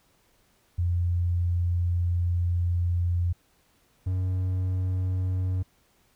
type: tone pair in turn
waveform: sine / triangle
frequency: 87.3 / 92.52 Hz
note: F2 / F#2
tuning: 0 / 0 cents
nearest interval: minor second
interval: 100 cents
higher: second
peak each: -22 dBFS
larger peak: neither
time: 0.78-3.33 / 4.06-5.63 s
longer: first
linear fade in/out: 10 ms
effects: pink hiss -65 dBFS RMS until 6.15 s